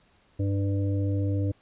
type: harmonic tone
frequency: 99.2 Hz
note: G2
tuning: 21 cents sharp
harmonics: 1 / 3 / 5 / 6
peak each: -24 / -31 / -37 / -43 dBFS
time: 0.39-1.52 s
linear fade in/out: 10 ms
effects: pink hiss -63 dBFS RMS until 1.61 s + resampled to 8000 Hz